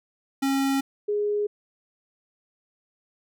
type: tone pair in turn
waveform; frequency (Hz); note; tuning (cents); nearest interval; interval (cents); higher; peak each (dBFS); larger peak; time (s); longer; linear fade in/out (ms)
square / sine; 272.4 / 414.8; C#4 / G#4; -30 / -2; perfect fifth; 728; second; -22; neither; 0.42-0.81 / 1.08-1.47; neither; 10
effects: none